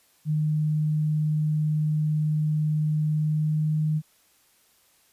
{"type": "tone with pitch glide", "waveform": "sine", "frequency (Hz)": [153, 154.24], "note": ["D#3", "D#3"], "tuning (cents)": [-29, -15], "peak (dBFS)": -21, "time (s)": [0.25, 4.02], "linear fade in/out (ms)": 50, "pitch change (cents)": 14, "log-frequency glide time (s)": [3.08, 3.78], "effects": ["white hiss -62 dBFS RMS until 5.12 s", "resampled to 32000 Hz"]}